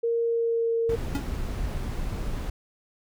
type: tone with pitch glide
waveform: sine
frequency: 464.7 to 459.1 Hz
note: A#4 to A#4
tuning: -5 to -26 cents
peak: -22 dBFS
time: 0.03-0.96 s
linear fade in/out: 10 ms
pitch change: -21 cents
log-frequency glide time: 0.22-0.73 s
type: noise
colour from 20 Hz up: brown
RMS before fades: -30 dBFS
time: 0.89-2.5 s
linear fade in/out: 5 ms
type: tone with exponential decay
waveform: square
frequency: 281.6 Hz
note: C#4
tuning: 27 cents sharp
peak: -24 dBFS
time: 1.15-1.27 s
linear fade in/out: 0 ms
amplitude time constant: 25 ms
effects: none